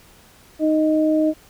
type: tone pair together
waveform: sine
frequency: 310.5 / 622.3 Hz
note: D#4 / D#5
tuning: -3 / 0 cents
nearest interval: octave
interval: 1203 cents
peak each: -16 / -20 dBFS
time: 0.59-1.34 s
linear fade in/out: 50 ms
effects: pink hiss -50 dBFS RMS until 1.49 s